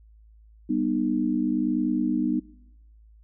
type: chord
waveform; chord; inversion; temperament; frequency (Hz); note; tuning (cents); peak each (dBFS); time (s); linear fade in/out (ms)
sine; G augmented; none; just; 196 / 245 / 306.2; G3 / B3 / D#4; 0 / -14 / -28; -30 / -25 / -25; 0.69-2.4; 10
effects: noise-tail reverb RT60 0.9 s tail -22 dB re dry + added 54 Hz sine -50 dBFS peak until 3.23 s